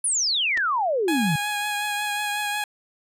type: exponential sweep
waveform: sine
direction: down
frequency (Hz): 10440 to 142.1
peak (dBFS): -20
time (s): 0.04-1.36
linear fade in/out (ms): 5
type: clicks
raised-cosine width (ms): 0.2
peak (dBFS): -17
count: 2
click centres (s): 0.573 / 0.576
type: tone with vibrato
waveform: 15% pulse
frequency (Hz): 830.6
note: G#5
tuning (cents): 0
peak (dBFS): -18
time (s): 1.08-2.64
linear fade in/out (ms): 2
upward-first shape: triangle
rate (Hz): 5.5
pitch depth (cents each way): 25
effects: resampled to 32000 Hz